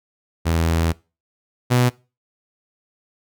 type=tone pair in turn; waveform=sawtooth; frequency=82.41 / 123.87 Hz; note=E2 / B2; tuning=0 / +6 cents; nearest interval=perfect fifth; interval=706 cents; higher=second; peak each=-13 / -10 dBFS; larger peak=second; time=0.45-0.93 / 1.7-1.9 s; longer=first; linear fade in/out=20 ms; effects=noise-tail reverb RT60 0.3 s tail -22 dB re dry